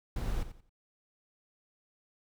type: noise with echo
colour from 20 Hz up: brown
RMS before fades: -32 dBFS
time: 0.16-0.43 s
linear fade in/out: 2 ms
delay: 88 ms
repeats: 3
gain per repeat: -12 dB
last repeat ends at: 0.694 s
effects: none